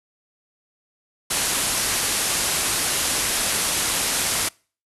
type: low-pass noise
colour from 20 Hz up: white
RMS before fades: -23 dBFS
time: 1.3-4.49 s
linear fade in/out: 10 ms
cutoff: 12000 Hz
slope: 96 dB/octave
effects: noise-tail reverb RT60 0.4 s tail -26 dB re dry